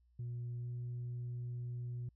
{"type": "tone with pitch glide", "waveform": "sine", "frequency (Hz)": [120.6, 121.72], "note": ["B2", "B2"], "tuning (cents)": [-41, -25], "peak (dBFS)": -37, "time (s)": [0.19, 2.09], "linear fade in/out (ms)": 5, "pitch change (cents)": 16, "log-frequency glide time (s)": [0.58, 0.69], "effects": ["tanh soft clip ceiling -37 dBFS", "added 60 Hz sine -67 dBFS peak until 2.15 s"]}